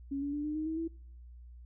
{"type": "tone with pitch steps", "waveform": "sine", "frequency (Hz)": [277.2, 285.2, 293.3, 301.8, 310.4, 319.3, 328.5], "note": ["C#4", "C#4", "D4", "D4", "D#4", "D#4", "E4"], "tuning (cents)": [0, 49, -2, 47, -4, 45, -6], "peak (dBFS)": -32, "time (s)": [0.11, 0.88], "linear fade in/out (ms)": 10, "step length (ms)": 110, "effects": ["noise-tail reverb RT60 0.6 s tail -26 dB re dry", "added 60 Hz sine -48 dBFS peak until 1.65 s"]}